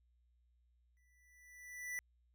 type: tone with exponential growth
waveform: square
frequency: 1975.5 Hz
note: B6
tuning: in tune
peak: -39 dBFS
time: 0.97-1.99 s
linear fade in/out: 0 ms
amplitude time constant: 220 ms
effects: added 60 Hz sine -70 dBFS peak until 2.34 s